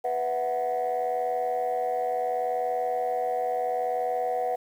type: chord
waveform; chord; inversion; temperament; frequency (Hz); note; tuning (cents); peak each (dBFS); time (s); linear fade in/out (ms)
sine; B suspended fourth; none; equal; 493.9 / 659.3 / 740; B4 / E5 / F#5; 0 / 0 / 0; -28 / -31 / -26; 0.04-4.56; 10
effects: tanh soft clip ceiling -20 dBFS + 9-bit